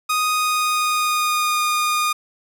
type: tone with pitch glide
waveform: sawtooth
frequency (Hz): 1244.5 to 1222.4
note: D#6 to D#6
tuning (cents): 0 to -31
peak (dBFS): -14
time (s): 0.09-2.13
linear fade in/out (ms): 10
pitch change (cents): -31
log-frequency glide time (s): 0.3-1.63
effects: none